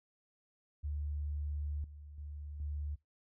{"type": "tone with level steps", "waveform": "sine", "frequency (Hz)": 73.6, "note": "D2", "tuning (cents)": 4, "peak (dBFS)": [-35, -48, -42, -36], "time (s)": [0.83, 2.96], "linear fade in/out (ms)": 20, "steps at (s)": [1.84, 2.18, 2.6], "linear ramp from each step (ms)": 2, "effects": ["noise-tail reverb RT60 0.2 s tail -23 dB re dry"]}